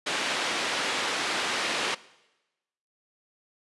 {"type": "band-pass noise", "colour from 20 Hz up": "white", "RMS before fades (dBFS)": -29, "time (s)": [0.06, 1.95], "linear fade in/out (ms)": 10, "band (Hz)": [260, 3400], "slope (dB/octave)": 12, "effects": ["noise-tail reverb RT60 1.0 s tail -20 dB re dry", "resampled to 24000 Hz"]}